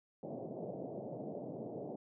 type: band-pass noise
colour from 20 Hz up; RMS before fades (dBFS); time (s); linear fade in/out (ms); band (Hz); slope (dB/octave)
white; -44; 0.23-1.96; 2; 120 to 680; 48
effects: none